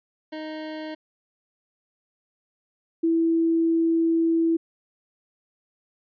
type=tone pair in turn; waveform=25% pulse / sine; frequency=311.1 / 329.6 Hz; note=D#4 / E4; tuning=0 / 0 cents; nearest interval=minor second; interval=100 cents; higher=second; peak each=-28 / -18 dBFS; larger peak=second; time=0.32-0.95 / 3.03-4.57 s; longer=second; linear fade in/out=10 ms; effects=resampled to 11025 Hz

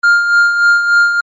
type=tone with tremolo; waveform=triangle; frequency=1404 Hz; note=F6; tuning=9 cents sharp; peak=-3 dBFS; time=0.03-1.21 s; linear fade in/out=10 ms; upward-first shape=sine; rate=3.4 Hz; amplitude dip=55%; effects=MP3 32 kbps

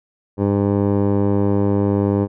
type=tone with low-pass filter; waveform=15% pulse; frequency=100.6 Hz; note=G2; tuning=45 cents sharp; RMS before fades=-17 dBFS; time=0.37-2.28 s; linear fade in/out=50 ms; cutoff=630 Hz; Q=1.8; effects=none

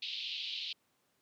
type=band-pass noise; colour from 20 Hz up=white; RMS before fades=-40 dBFS; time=0.02-0.73 s; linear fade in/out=5 ms; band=2700 to 4200 Hz; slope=48 dB/octave; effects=pink hiss -75 dBFS RMS until 1.21 s + high-pass 150 Hz 12 dB/octave

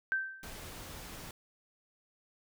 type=tone with exponential decay; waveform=sine; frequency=1556 Hz; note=G6; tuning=13 cents flat; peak=-26 dBFS; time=0.12-0.58 s; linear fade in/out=0 ms; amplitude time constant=100 ms
type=noise; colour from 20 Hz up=pink; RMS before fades=-46 dBFS; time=0.43-1.31 s; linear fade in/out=2 ms
effects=none

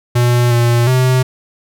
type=tone with pitch steps; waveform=square; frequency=121.3 / 119 / 128.4 Hz; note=B2 / A#2 / C3; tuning=-31 / +36 / -32 cents; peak=-10 dBFS; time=0.15-1.23 s; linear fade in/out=10 ms; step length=360 ms; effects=none

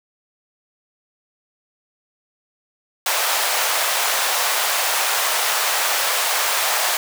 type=high-pass noise; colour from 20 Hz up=pink; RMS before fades=-20 dBFS; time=3.06-6.97 s; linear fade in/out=2 ms; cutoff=640 Hz; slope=24 dB/octave; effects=none

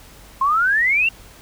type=exponential sweep; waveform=sine; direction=up; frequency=1046.5 to 2794 Hz; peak=-14 dBFS; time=0.41-1.09 s; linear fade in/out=5 ms; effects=added 49 Hz sine -47 dBFS peak until 1.41 s + pink hiss -45 dBFS RMS until 1.41 s

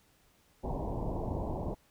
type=low-pass noise; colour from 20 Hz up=pink; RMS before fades=-35 dBFS; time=0.63-1.75 s; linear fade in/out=20 ms; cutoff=1000 Hz; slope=96 dB/octave; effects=pink hiss -67 dBFS RMS until 1.9 s

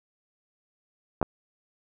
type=clicks; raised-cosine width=1 ms; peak=-11 dBFS; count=2; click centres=1.215 / 1.228 s; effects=none

